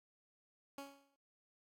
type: tone with exponential decay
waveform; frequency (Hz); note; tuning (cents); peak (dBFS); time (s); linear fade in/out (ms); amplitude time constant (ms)
15% pulse; 278.2; C#4; +6; -37; 0.78-1.16; 2; 81
effects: noise-tail reverb RT60 0.2 s tail -18 dB re dry + AAC 48 kbps